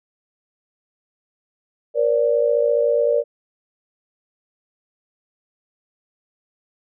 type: tone cluster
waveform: sine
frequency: 473.5 / 529 / 583 Hz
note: A#4 / C5 / D5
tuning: +27 / +19 / -13 cents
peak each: -18 / -26 / -18 dBFS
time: 1.94-3.24 s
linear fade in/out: 50 ms
effects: none